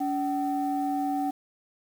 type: tone pair together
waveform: sine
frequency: 285 / 760.9 Hz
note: C#4 / F#5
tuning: +48 / +48 cents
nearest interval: octave + perfect fourth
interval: 1700 cents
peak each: -27 dBFS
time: 0-1.31 s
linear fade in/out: 10 ms
effects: tanh soft clip ceiling -19 dBFS + 8-bit